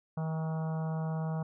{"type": "harmonic tone with a mistuned harmonic", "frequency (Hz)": 159.8, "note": "D#3", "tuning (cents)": 47, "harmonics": [1, 3, 4, 5, 6, 7, 8, 9], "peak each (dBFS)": [-31, -46, -44, -45, -50, -50, -54, -55], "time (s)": [0.17, 1.43], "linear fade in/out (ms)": 5, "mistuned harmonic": 6, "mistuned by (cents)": -30, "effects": []}